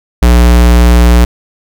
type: tone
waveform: square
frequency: 59.8 Hz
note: A#1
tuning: 45 cents sharp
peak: -3 dBFS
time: 0.22-1.25 s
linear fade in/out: 5 ms
effects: none